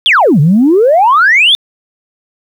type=exponential two-way sweep; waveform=sine; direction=down then up; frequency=3639 to 137.1 to 3639 Hz; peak=-3 dBFS; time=0.06-1.55 s; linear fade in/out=0 ms; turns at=0.4 s; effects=tanh soft clip ceiling 0 dBFS + 7-bit